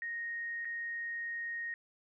sine tone with dropouts, 1864.7 Hz, A#6, in tune, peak -36 dBFS, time 0.02-1.74 s, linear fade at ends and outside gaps 1 ms, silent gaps 0.648-0.653 s, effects none

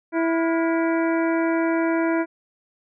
harmonic tone with a mistuned harmonic, 329.6 Hz, E4, in tune, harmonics 1 / 2 / 3 / 4 / 5 / 6 / 7, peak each -20 / -26 / -30 / -32 / -34 / -36 / -37 dBFS, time 0.12-2.26 s, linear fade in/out 50 ms, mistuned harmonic 4, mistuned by +130 cents, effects none

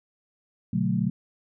sine chord, B minor seventh, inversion none, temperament equal, 123.47 / 146.83 / 185 / 220 Hz, B2 / D3 / F#3 / A3, 0 / 0 / 0 / 0 cents, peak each -29 / -30 / -25 / -28 dBFS, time 0.73-1.1 s, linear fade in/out 5 ms, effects none

